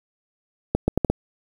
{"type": "accelerating click train", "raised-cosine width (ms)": 2, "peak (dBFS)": -5, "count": 5, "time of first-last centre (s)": [0.75, 1.1], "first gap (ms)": 130, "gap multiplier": 0.74, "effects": ["7-bit"]}